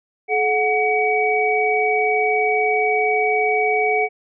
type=tone cluster; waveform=sine; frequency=428.8 / 733 / 2266 Hz; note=A4 / F#5 / C#7; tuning=-45 / -16 / +37 cents; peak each=-20 dBFS; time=0.28-4.09 s; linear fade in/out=50 ms; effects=none